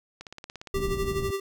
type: click train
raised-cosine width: 0.2 ms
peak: -23 dBFS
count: 9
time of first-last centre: 0.21-0.672 s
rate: 17.3 Hz
type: tone with tremolo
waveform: square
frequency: 392 Hz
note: G4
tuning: in tune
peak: -26 dBFS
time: 0.74-1.4 s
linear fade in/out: 5 ms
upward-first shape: sine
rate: 12 Hz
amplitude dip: 60%
type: low-pass noise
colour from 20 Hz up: pink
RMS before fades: -32 dBFS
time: 0.74-1.31 s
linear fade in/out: 0 ms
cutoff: 210 Hz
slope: 12 dB/octave
effects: none